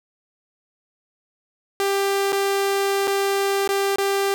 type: tone with dropouts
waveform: sawtooth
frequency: 395.2 Hz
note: G4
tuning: 14 cents sharp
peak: -15 dBFS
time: 1.8-4.34 s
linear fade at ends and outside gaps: 0 ms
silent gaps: 2.322-2.328 / 3.072-3.077 / 3.676-3.69 / 3.959-3.984 s
effects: none